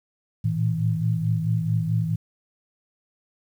sine tone cluster, 110.5 / 115.1 / 161.8 Hz, A2 / A#2 / E3, +8 / -22 / -32 cents, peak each -25 / -26 / -24 dBFS, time 0.44-2.16 s, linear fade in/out 10 ms, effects 9-bit

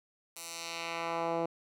10% pulse tone with band-pass filter sweep, 167.2 Hz, E3, 25 cents sharp, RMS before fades -36 dBFS, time 0.36-1.46 s, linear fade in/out 5 ms, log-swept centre 11000 to 470 Hz, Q 0.9, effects none

